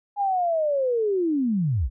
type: linear sweep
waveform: sine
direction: down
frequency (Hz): 827 to 46.25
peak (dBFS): -20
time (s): 0.16-1.9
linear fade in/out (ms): 50
effects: none